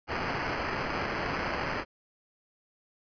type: noise with sample-and-hold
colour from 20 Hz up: white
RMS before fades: -32 dBFS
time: 0.07-1.85 s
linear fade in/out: 50 ms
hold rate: 3675 Hz
effects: resampled to 11025 Hz